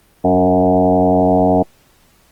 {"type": "tone with frequency modulation", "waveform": "sine", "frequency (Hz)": 460.1, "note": "A#4", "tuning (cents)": -23, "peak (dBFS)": -9, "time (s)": [0.24, 1.63], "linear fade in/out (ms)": 10, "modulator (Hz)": 90.8, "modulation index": 3.4, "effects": ["pink hiss -53 dBFS RMS until 2.31 s", "Opus 24 kbps"]}